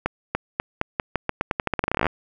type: accelerating click train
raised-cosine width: 0.5 ms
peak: -6 dBFS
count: 24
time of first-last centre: 0.06-2.067 s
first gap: 290 ms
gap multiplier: 0.86
effects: none